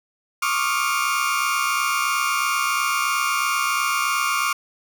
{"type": "tone cluster", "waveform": "30% pulse", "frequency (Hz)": [1088, 1156, 1219, 1395], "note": ["C#6", "D6", "D#6", "F6"], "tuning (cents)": [-33, -28, -36, -2], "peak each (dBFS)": -23, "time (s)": [0.42, 4.53], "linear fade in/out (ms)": 5, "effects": []}